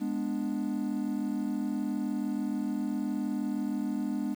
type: chord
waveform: triangle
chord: G# diminished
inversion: none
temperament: equal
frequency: 207.7 / 246.9 / 293.7 Hz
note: G#3 / B3 / D4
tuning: 0 / 0 / 0 cents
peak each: -31 dBFS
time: 0-4.35 s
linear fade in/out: 20 ms
effects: tanh soft clip ceiling -19 dBFS + 9-bit